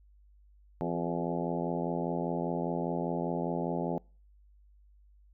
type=harmonic tone with a mistuned harmonic; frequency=85 Hz; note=F2; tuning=46 cents flat; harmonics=2 / 3 / 4 / 5 / 6 / 7 / 8 / 9 / 10; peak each=-35 / -37 / -38 / -39 / -40 / -40 / -41 / -42 / -42 dBFS; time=0.81-3.98 s; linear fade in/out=0 ms; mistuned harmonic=4; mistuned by=+44 cents; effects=noise-tail reverb RT60 0.4 s tail -26 dB re dry + added 50 Hz sine -57 dBFS peak until 5.33 s